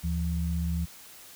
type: tone pair together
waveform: sine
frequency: 76.34 / 169.7 Hz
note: D#2 / F3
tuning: -32 / -49 cents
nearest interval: octave + major second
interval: 1383 cents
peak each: -28 / -30 dBFS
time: 0.03-0.86 s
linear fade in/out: 20 ms
effects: white hiss -49 dBFS RMS until 1.35 s